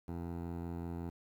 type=tone with low-pass filter; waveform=15% pulse; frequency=85.3 Hz; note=F2; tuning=40 cents flat; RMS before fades=-41 dBFS; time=0.08-1.1 s; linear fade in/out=5 ms; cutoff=850 Hz; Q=0.76; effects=10-bit